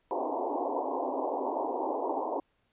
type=band-pass noise; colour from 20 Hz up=white; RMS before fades=-32 dBFS; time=0.11-2.4 s; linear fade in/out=0 ms; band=260 to 1000 Hz; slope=96 dB/octave; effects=pink hiss -73 dBFS RMS until 2.72 s + resampled to 8000 Hz